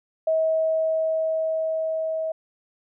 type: tone with level ramp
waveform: sine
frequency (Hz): 640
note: D#5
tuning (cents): +49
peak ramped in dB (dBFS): -18 to -24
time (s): 0.27-2.32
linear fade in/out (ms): 5
effects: none